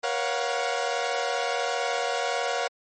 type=chord; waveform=sawtooth; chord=Gb major seventh; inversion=first; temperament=equal with one note detuned; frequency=476.5 / 554.4 / 698.5 / 740 Hz; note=Bb4 / Db5 / F5 / Gb5; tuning=+38 / 0 / 0 / 0 cents; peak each=-27 dBFS; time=0.03-2.68 s; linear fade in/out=10 ms; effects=low-pass 8000 Hz 12 dB/octave + MP3 32 kbps